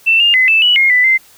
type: tone with pitch steps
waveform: sine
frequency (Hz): 2674 / 2815 / 2031 / 2638 / 2944 / 2141 / 1991 / 2077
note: E7 / F7 / B6 / E7 / F#7 / C7 / B6 / C7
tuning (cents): +24 / +13 / +48 / +1 / -9 / +39 / +14 / -13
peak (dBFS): -7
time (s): 0.06-1.18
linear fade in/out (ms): 20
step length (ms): 140
effects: white hiss -45 dBFS RMS until 1.37 s